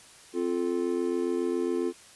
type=chord; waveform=triangle; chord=F major; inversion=second; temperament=just; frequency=261.9 / 349.2 / 436.5 Hz; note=C4 / F4 / A4; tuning=+2 / 0 / -14 cents; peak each=-30 / -26 / -30 dBFS; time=0.33-1.93 s; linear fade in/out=50 ms; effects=white hiss -52 dBFS RMS until 2.15 s + resampled to 24000 Hz